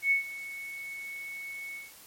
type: tone with ADSR envelope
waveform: sine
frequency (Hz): 2211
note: C#7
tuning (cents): -5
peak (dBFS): -20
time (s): 0.02-1.93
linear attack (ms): 89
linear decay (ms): 120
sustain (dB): -17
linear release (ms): 190
effects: white hiss -52 dBFS RMS until 2.06 s + MP3 64 kbps